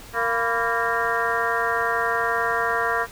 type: harmonic tone with a mistuned harmonic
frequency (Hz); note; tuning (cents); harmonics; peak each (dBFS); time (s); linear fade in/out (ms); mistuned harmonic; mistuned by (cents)
231.1; A#3; -15; 2 / 3 / 4 / 5 / 6 / 7 / 8; -28 / -28 / -28 / -28 / -28 / -28 / -28; 0.13-3.07; 50; 4; +130
effects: pink hiss -43 dBFS RMS until 3.11 s